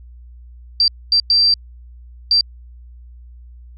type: tone bursts at uneven times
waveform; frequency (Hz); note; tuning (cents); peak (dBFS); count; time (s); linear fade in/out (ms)
sine; 4699; D8; 0; -10; 4; 0.8-0.88 / 1.12-1.2 / 1.3-1.54 / 2.31-2.41; 2
effects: added 60 Hz sine -37 dBFS peak until 3.77 s